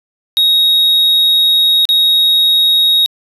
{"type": "tone with dropouts", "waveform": "triangle", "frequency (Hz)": 3770, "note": "A#7", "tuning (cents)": 19, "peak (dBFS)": -6, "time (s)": [0.37, 3.06], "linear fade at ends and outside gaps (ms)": 0, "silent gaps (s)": [1.853, 1.89], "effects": ["resampled to 32000 Hz"]}